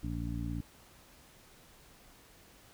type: harmonic tone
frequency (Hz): 57.7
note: A#1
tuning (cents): -17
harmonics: 1 / 2 / 3 / 4 / 5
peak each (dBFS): -38 / -39 / -42 / -44 / -41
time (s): 0.03-0.61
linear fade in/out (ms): 5
effects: pink hiss -59 dBFS RMS until 2.73 s